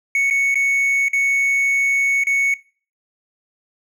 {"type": "tone with dropouts", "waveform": "triangle", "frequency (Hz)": 2217, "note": "C#7", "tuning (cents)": 0, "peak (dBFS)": -13, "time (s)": [0.15, 2.54], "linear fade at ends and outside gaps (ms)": 2, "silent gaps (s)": [[0.301, 0.308], [0.544, 0.555], [1.084, 1.132], [2.237, 2.269]], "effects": ["noise-tail reverb RT60 0.4 s tail -21 dB re dry"]}